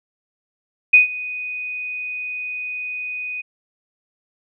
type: tone with ADSR envelope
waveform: sine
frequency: 2489 Hz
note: D#7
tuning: in tune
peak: -5 dBFS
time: 0.93-3.42 s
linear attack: 10 ms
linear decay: 130 ms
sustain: -20 dB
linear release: 17 ms
effects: none